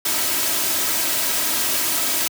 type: noise with comb filter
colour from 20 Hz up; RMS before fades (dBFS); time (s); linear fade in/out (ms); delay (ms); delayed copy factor
white; -21; 0.05-2.28; 5; 3.1; +0.55
effects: high-pass 100 Hz 12 dB/octave